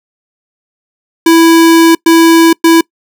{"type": "tone bursts at uneven times", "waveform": "square", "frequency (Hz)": 330, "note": "E4", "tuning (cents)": 2, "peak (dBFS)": -3, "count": 3, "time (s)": [[1.26, 1.95], [2.06, 2.53], [2.64, 2.81]], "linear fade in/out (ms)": 5, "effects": ["noise-tail reverb RT60 0.1 s tail -25 dB re dry"]}